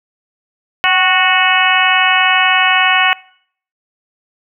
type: harmonic tone with a mistuned harmonic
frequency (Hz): 368.2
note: F#4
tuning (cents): -8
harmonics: 2 / 3 / 4 / 5 / 6 / 7 / 8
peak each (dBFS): -17 / -17 / -17 / -17 / -17 / -17 / -17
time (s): 0.84-3.13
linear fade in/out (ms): 0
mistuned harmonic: 2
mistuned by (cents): +40
effects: noise-tail reverb RT60 0.6 s tail -23 dB re dry

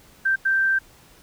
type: tone bursts at uneven times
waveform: sine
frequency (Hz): 1567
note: G6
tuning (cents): -1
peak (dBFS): -17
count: 2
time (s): 0.25-0.36 / 0.45-0.79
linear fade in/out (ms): 10
effects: pink hiss -52 dBFS RMS until 1.22 s

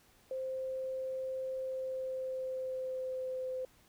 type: tone with pitch glide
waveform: sine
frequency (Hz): 523 to 514.6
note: C5 to C5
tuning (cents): -1 to -29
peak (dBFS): -35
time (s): 0.31-3.65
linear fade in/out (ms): 2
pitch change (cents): -28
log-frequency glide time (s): 1.6-3.51
effects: pink hiss -65 dBFS RMS until 3.88 s

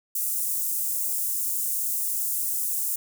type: high-pass noise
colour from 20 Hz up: white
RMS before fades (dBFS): -27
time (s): 0.15-2.96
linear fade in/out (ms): 5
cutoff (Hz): 7700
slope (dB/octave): 24
effects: none

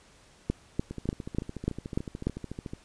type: two click trains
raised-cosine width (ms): 3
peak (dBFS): -23 / -13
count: 26 / 7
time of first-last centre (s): 0.91-2.735 / 0.5-2.27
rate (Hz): 13.7 / 3.39
effects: pink hiss -58 dBFS RMS until 2.84 s + resampled to 22050 Hz

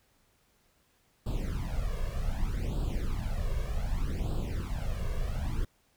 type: noise with flanger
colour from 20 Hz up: brown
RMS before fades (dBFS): -31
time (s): 1.26-5.65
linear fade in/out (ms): 5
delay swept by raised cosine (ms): 0.24 to 1.84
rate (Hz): 0.65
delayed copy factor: +1
effects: pink hiss -69 dBFS RMS until 5.96 s

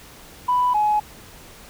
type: tone pair in turn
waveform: sine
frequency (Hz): 991 / 843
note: B5 / G#5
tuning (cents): +6 / +26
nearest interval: minor third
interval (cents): 280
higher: first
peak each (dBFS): -15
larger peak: neither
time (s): 0.48-0.74 / 0.74-1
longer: neither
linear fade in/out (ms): 10
effects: tanh soft clip ceiling -11 dBFS + pink hiss -44 dBFS RMS until 1.69 s

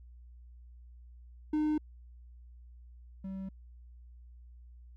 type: tone pair in turn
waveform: triangle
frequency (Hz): 304.8 / 192.01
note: D#4 / G3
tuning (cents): -36 / -36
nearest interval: minor sixth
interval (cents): 800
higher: first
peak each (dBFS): -25 / -35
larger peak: first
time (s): 1.53-1.78 / 3.24-3.49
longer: neither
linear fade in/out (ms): 5
effects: added 60 Hz sine -50 dBFS peak until 4.96 s

